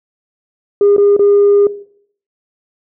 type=tone with dropouts; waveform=sine; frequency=405.8 Hz; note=G#4; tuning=40 cents flat; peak=-5 dBFS; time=0.81-1.67 s; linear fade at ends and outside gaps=2 ms; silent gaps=0.965-0.98 / 1.166-1.193 s; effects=noise-tail reverb RT60 0.6 s tail -17 dB re dry + tanh soft clip ceiling -3 dBFS